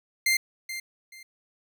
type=tone with echo; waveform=sawtooth; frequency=2096 Hz; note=C7; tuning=2 cents sharp; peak=-17 dBFS; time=0.26-0.37 s; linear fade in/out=5 ms; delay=430 ms; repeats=2; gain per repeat=-12 dB; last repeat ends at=1.23 s; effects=none